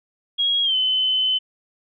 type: tone with pitch glide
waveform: sine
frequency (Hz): 3297 to 3041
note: G#7 to F#7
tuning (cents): -13 to +47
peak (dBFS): -17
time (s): 0.38-1.39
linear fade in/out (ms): 20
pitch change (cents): -140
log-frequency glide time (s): 0.63-0.75
effects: none